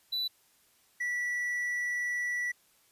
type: tone pair in turn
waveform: triangle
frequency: 3971 / 1953.6 Hz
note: B7 / B6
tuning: +9 / -19 cents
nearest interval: octave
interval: 1228 cents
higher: first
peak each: -28 dBFS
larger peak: neither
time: 0.12-0.28 / 1-2.52 s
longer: second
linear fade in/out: 10 ms
effects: white hiss -66 dBFS RMS until 2.91 s + resampled to 32000 Hz